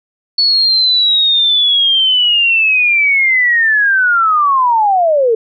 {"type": "linear sweep", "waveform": "sine", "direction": "down", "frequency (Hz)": [4433, 433.4], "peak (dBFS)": -8, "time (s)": [0.38, 5.35], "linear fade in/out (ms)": 5, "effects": []}